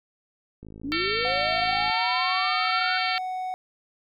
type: click train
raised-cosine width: 3 ms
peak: -30 dBFS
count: 69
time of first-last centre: 0.63-1.899 s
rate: 53.6 Hz
type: linear sweep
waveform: sine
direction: up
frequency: 261.6 to 1480 Hz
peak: -28 dBFS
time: 0.84-2.98 s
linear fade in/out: 5 ms
type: harmonic tone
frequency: 451.4 Hz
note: A4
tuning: 44 cents sharp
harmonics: 3 / 4 / 5 / 6 / 7 / 8 / 9 / 10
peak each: -31 / -34 / -29 / -35 / -34 / -37 / -36 / -33 dBFS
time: 0.92-3.18 s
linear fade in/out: 0 ms
type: tone with pitch glide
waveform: triangle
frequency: 727 to 742.3 Hz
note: F#5 to F#5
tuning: -31 to +5 cents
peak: -26 dBFS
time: 1.25-3.54 s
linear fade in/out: 0 ms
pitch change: +36 cents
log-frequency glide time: 1.53-2.25 s
effects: none